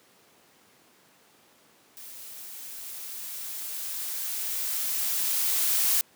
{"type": "noise with level ramp", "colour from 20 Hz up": "blue", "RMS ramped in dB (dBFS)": [-44, -23], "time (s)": [1.97, 6.01], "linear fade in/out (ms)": 0, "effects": ["pink hiss -59 dBFS RMS until 6.15 s", "high-pass 200 Hz 12 dB/octave"]}